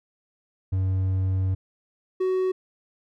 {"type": "tone pair in turn", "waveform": "triangle", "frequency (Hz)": [94.4, 373.2], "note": ["F#2", "F#4"], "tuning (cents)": [35, 15], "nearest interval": "2 octaves", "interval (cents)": 2380, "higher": "second", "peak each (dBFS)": -19, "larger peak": "neither", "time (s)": [[0.72, 1.55], [2.2, 2.52]], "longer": "first", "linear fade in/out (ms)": 10, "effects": []}